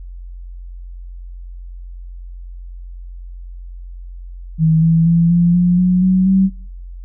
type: tone with pitch steps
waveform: sine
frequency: 160 / 164.12 / 168.34 / 172.68 / 177.12 / 181.68 / 186.36 / 191.15 Hz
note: D#3 / E3 / E3 / F3 / F3 / F#3 / F#3 / G3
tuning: +49 / -7 / +37 / -19 / +25 / -31 / +13 / -43 cents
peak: -9 dBFS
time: 4.58-6.5 s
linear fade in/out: 50 ms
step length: 240 ms
effects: noise-tail reverb RT60 0.7 s tail -26 dB re dry + added 44 Hz sine -29 dBFS peak until 7.04 s